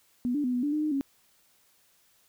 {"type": "tone with pitch steps", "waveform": "sine", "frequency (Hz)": [245.4, 292.4, 249.8, 245.9, 291.5, 303.4, 305.7, 275], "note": ["B3", "D4", "B3", "B3", "D4", "D#4", "D#4", "C#4"], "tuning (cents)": [-11, -7, 20, -7, -13, -44, -30, -14], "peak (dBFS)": -25, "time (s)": [0.25, 1.01], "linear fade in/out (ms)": 0, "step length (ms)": 95, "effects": ["white hiss -65 dBFS RMS until 2.28 s"]}